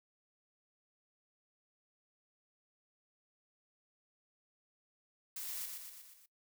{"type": "noise with echo", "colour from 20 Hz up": "blue", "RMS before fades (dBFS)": -43, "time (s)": [5.36, 5.66], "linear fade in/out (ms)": 5, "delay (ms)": 120, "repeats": 5, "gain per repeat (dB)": -4, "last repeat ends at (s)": 6.26, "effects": ["noise-tail reverb RT60 0.1 s tail -19 dB re dry"]}